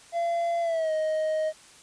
triangle tone with pitch glide, 682 to 625.4 Hz, F5 to D#5, -41 to +9 cents, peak -22 dBFS, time 0.12-1.53 s, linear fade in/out 50 ms, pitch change -150 cents, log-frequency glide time 0.61-0.92 s, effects white hiss -52 dBFS RMS until 1.82 s + resampled to 22050 Hz

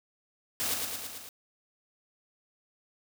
white noise with echo, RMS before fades -31 dBFS, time 0.6-0.74 s, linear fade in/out 0 ms, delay 110 ms, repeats 5, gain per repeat -3 dB, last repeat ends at 1.29 s, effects none

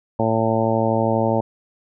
harmonic tone, 112.3 Hz, A2, 36 cents sharp, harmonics 1 / 2 / 3 / 4 / 5 / 6 / 7 / 8, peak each -24 / -23 / -26 / -26 / -22 / -26 / -27 / -26 dBFS, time 0.19-1.41 s, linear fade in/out 5 ms, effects none

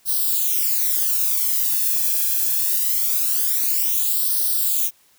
violet noise with flanger, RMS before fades -20 dBFS, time 0.05-4.91 s, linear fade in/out 50 ms, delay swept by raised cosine 0.21 to 1.21 ms, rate 0.23 Hz, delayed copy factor +1, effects white hiss -57 dBFS RMS until 5.18 s

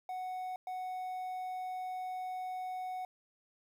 triangle tone bursts at uneven times, 740 Hz, F#5, in tune, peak -35 dBFS, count 2, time 0.09-0.56 / 0.67-3.05 s, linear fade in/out 2 ms, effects 11-bit

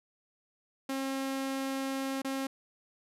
sawtooth tone with dropouts, 269.1 Hz, C4, 49 cents sharp, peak -28 dBFS, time 0.89-2.47 s, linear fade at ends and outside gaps 5 ms, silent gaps 2.219-2.246 s, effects resampled to 32000 Hz

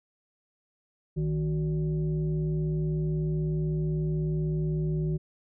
sine tone with frequency modulation, 155.56 Hz, D#3, in tune, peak -25 dBFS, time 1.16-5.18 s, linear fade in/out 20 ms, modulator 215 Hz, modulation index 0.65, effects none

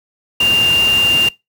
sine tone in noise, 2794 Hz, F7, in tune, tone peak -10 dBFS, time 0.4-1.29 s, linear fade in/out 5 ms, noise pink, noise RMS -23 dBFS, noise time 0.4-1.29 s, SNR +10 dB, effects noise-tail reverb RT60 0.2 s tail -22 dB re dry + high-pass 80 Hz 12 dB/octave

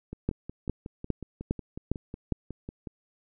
two click trains, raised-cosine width 3 ms, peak -13 / -24 dBFS, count 6 / 16, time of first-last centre 0.29-2.323 / 0.13-2.872 s, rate 2.46 / 5.47 Hz, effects none

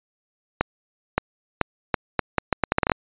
accelerating click train, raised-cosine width 0.5 ms, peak -3 dBFS, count 14, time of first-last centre 0.61-2.918 s, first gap 570 ms, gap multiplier 0.76, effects resampled to 8000 Hz

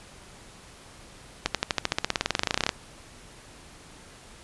accelerating click train, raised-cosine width 0.2 ms, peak -5 dBFS, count 25, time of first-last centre 1.46-2.692 s, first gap 87 ms, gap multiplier 0.95, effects pink hiss -49 dBFS RMS until 4.43 s + resampled to 24000 Hz

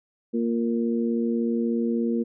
harmonic tone, 116.54 Hz, A#2, in tune, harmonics 2 / 3 / 4, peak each -23 / -29 / -30 dBFS, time 0.33-2.24 s, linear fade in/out 20 ms, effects none

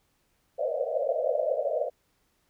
pink band-pass noise, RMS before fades -28 dBFS, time 0.58-1.9 s, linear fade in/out 20 ms, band 490 to 670 Hz, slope 96 dB/octave, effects pink hiss -71 dBFS RMS until 2.49 s

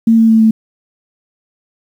sine tone with pitch steps, 226.7 / 224.7 / 222.8 / 220.9 Hz, A#3 / A3 / A3 / A3, -48 / +37 / +22 / +7 cents, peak -5 dBFS, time 0.07-0.51 s, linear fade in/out 5 ms, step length 110 ms, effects 7-bit

